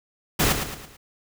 pink noise with echo, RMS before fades -20 dBFS, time 0.39-0.53 s, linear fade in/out 10 ms, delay 110 ms, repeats 4, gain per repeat -7 dB, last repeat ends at 0.97 s, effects none

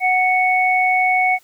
sine tone pair together, 740 / 2217 Hz, F#5 / C#7, 0 / 0 cents, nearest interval octave + perfect fifth, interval 1900 cents, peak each -16 dBFS, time 0-1.39 s, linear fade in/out 50 ms, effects white hiss -54 dBFS RMS until 1.43 s

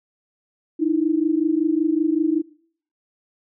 sine tone pair together, 303.8 / 329.1 Hz, D#4 / E4, -41 / -3 cents, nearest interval minor second, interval 138 cents, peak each -20 dBFS, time 0.79-2.42 s, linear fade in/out 20 ms, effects noise-tail reverb RT60 0.6 s tail -24 dB re dry

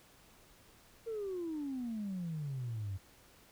sine exponential sweep, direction down, 466.2 to 92.8 Hz, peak -35 dBFS, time 1.06-2.98 s, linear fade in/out 20 ms, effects tanh soft clip ceiling -33 dBFS + pink hiss -62 dBFS RMS until 3.51 s

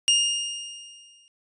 sawtooth tone with exponential decay, 2830 Hz, F7, 22 cents sharp, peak -12 dBFS, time 0.08-1.28 s, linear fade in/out 0 ms, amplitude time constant 260 ms, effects resampled to 22050 Hz

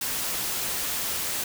white noise, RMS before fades -29 dBFS, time 0.01-1.44 s, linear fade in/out 5 ms, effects none

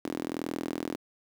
sawtooth tone with high-pass filter, 41.23 Hz, E1, 1 cent sharp, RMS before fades -35 dBFS, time 0.04-0.96 s, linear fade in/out 10 ms, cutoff 290 Hz, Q 3.5, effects 9-bit

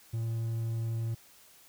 triangle tone, 114 Hz, A#2, 38 cents flat, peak -28 dBFS, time 0.13-1.15 s, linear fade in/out 10 ms, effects white hiss -58 dBFS RMS until 1.68 s

